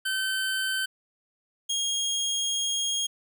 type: tone pair in turn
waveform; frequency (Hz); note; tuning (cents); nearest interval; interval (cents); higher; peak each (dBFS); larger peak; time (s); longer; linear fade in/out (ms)
25% pulse; 1539 / 3261; G6 / G#7; -32 / -32; octave + minor second; 1300; second; -22; neither; 0.05-0.86 / 1.69-3.07; second; 10
effects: none